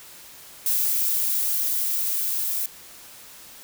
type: noise with level ramp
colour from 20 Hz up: violet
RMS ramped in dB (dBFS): -22 to -26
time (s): 0.66-2.66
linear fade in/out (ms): 2
effects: white hiss -45 dBFS RMS until 3.63 s